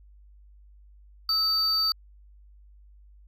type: tone pair together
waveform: triangle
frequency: 1291 / 4607 Hz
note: E6 / D8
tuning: -37 / -34 cents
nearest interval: octave + minor seventh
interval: 2203 cents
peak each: -31 / -21 dBFS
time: 1.29-1.92 s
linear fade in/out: 2 ms
effects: added 50 Hz sine -50 dBFS peak until 3.27 s